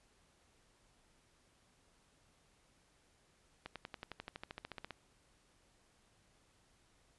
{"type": "accelerating click train", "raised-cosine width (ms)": 0.3, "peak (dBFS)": -28, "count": 17, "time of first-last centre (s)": [3.66, 4.907], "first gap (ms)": 97, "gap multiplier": 0.97, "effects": ["pink hiss -71 dBFS RMS until 7.18 s", "resampled to 24000 Hz"]}